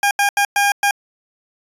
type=tone bursts at uneven times; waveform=20% pulse; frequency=808 Hz; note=G#5; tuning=48 cents flat; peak=-8 dBFS; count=5; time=0.03-0.11 / 0.19-0.29 / 0.37-0.45 / 0.56-0.72 / 0.83-0.91 s; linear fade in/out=2 ms; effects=resampled to 32000 Hz